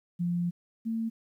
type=tone pair in turn; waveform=sine; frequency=174.1 / 225.8 Hz; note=F3 / A3; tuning=-5 / +45 cents; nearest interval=perfect fourth; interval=450 cents; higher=second; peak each=-26 / -28 dBFS; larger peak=first; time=0.19-0.51 / 0.85-1.1 s; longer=first; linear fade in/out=20 ms; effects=11-bit